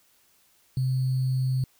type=tone with sample-and-hold; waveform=sine; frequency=130 Hz; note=C3; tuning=11 cents flat; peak=-22 dBFS; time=0.77-1.64 s; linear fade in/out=2 ms; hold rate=4410 Hz; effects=white hiss -63 dBFS RMS until 1.79 s